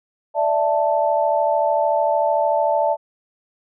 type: chord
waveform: sine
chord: D suspended second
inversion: none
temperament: just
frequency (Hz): 587.3 / 660.7 / 881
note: D5 / E5 / A5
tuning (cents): 0 / +4 / +2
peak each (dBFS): -20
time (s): 0.34-2.97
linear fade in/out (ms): 50
effects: none